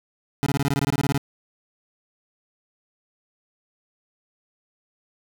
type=tone bursts; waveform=25% pulse; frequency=140 Hz; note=C#3; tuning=18 cents sharp; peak=-16 dBFS; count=14; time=0.43-1.178 s; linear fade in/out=0 ms; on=33 ms; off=22 ms; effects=none